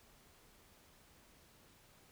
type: silence
effects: pink hiss -65 dBFS RMS until 2.11 s